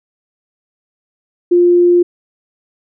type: tone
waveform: sine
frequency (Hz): 351.1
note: F4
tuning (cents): +9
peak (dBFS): -6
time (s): 1.51-2.03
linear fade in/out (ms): 10
effects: none